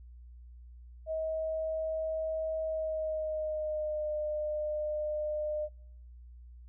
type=tone with pitch glide; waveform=sine; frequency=636 to 605.2 Hz; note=D#5 to D#5; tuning=+38 to -48 cents; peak=-31 dBFS; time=1.06-5.69 s; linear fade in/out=50 ms; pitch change=-86 cents; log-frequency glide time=2.62-4.14 s; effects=noise-tail reverb RT60 0.6 s tail -24 dB re dry + added 60 Hz sine -48 dBFS peak until 6.68 s